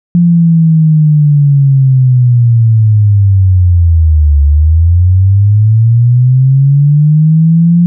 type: linear two-way sweep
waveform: sine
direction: down then up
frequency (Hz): 174.61 to 70.8 to 174.61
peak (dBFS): -3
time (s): 0.15-7.86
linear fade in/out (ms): 0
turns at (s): 4.42
effects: none